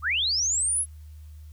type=linear sweep; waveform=sine; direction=up; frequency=1096 to 10970 Hz; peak=-22 dBFS; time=0.02-0.86 s; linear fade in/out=50 ms; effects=added 76 Hz sine -41 dBFS peak until 1.52 s + white hiss -64 dBFS RMS until 1.52 s